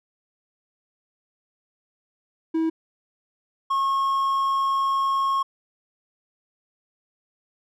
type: tone pair in turn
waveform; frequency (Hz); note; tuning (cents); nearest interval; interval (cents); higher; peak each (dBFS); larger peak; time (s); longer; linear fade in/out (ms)
triangle; 323.4 / 1087.8; E4 / C#6; -33 / -33; octave + major sixth; 2100; second; -18; neither; 2.54-2.7 / 3.7-5.43; second; 10
effects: none